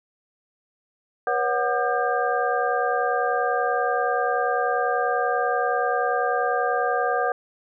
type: tone cluster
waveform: sine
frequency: 483.7 / 554 / 737 / 1206 / 1592 Hz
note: B4 / C#5 / F#5 / D6 / G6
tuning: -36 / -1 / -7 / +46 / +26 cents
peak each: -26 / -29 / -24 / -28 / -28 dBFS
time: 1.27-7.32 s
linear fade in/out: 2 ms
effects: none